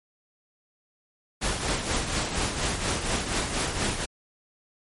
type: noise with tremolo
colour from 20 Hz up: pink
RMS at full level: -25 dBFS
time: 1.41-4.06 s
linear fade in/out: 20 ms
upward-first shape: triangle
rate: 4.2 Hz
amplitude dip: 60%
effects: MP3 48 kbps